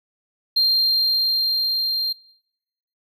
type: tone with level ramp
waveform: triangle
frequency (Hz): 4186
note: C8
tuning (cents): 0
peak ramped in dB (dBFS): -12 to -19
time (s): 0.56-2.13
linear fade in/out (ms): 10
effects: noise-tail reverb RT60 0.9 s tail -24 dB re dry + tanh soft clip ceiling -10 dBFS